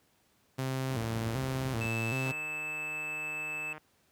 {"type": "tone with vibrato", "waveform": "sawtooth", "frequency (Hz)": 122.2, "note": "B2", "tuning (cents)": -18, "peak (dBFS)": -27, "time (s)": [0.58, 2.32], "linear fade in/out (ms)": 10, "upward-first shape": "square", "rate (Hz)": 1.3, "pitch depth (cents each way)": 130}
{"type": "noise", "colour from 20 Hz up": "brown", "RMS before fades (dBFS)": -38, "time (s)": [0.87, 1.9], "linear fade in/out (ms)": 50}
{"type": "tone", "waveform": "triangle", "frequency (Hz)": 2625, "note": "E7", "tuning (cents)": -8, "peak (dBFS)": -33, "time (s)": [1.81, 3.73], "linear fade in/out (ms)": 2}
{"type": "click train", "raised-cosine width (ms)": 0.5, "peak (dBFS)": -31, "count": 235, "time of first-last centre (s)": [2.26, 3.779], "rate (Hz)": 154}
{"effects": ["pink hiss -69 dBFS RMS until 4.11 s", "high-pass 80 Hz 12 dB/octave"]}